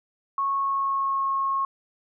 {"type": "tone with pitch glide", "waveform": "sine", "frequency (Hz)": [1100, 1088], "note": ["C#6", "C#6"], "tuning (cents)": [-14, -33], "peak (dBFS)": -22, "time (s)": [0.38, 1.65], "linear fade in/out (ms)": 2, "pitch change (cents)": -19, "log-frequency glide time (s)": [0.52, 1.29], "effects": []}